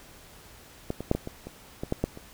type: clicks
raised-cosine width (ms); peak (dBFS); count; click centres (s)
2; -15 / -20 / -8 / -14 / -21 / -24 / -18 / -12 / -11 / -27; 10; 0.904 / 1.006 / 1.114 / 1.15 / 1.274 / 1.47 / 1.835 / 1.924 / 2.04 / 2.174
effects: pink hiss -51 dBFS RMS until 2.33 s